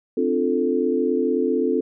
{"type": "chord", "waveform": "sine", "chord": "D minor seventh", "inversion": "third", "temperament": "equal with one note detuned", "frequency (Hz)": [261.6, 297.4, 349.2, 440], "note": ["C4", "D4", "F4", "A4"], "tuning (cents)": [0, 22, 0, 0], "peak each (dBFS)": [-23, -27, -24, -22], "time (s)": [0.17, 1.81], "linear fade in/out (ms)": 5, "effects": []}